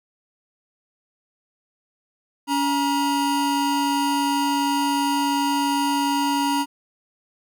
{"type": "tone pair together", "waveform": "square", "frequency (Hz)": [282.4, 950], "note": ["C#4", "A#5"], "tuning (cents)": [32, 33], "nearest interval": "octave + major sixth", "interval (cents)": 2101, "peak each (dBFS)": -23, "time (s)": [2.47, 6.66], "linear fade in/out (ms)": 50, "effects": []}